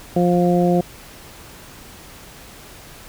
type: harmonic tone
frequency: 176.2 Hz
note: F3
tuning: 16 cents sharp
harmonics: 1 / 2 / 3 / 4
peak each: -16 / -19 / -21 / -22 dBFS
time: 0.16-0.81 s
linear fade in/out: 5 ms
effects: pink hiss -41 dBFS RMS until 3.08 s